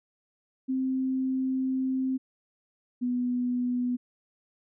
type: tone pair in turn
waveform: sine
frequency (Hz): 261.6 / 246.9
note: C4 / B3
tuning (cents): 0 / 0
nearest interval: minor second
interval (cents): 100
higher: first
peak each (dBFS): -25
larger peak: neither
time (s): 0.68-2.18 / 3.01-3.97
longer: first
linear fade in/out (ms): 20
effects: none